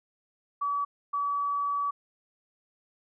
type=tone bursts at uneven times; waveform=sine; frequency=1143 Hz; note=D6; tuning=47 cents flat; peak=-26 dBFS; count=2; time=0.61-0.85 / 1.13-1.91 s; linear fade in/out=10 ms; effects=none